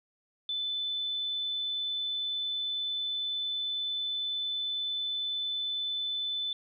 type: tone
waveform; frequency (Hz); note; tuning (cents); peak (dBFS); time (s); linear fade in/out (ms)
sine; 3511; A7; -4; -30; 0.49-6.53; 2
effects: none